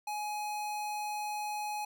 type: tone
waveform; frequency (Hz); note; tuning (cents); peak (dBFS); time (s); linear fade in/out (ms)
square; 840; G#5; +19; -35; 0.07-1.85; 5
effects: none